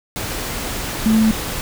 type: tone in noise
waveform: sine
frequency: 220 Hz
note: A3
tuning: in tune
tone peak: -11 dBFS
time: 1.06-1.31 s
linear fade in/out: 0 ms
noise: pink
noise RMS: -25 dBFS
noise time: 0.16-1.61 s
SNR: +11 dB
effects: none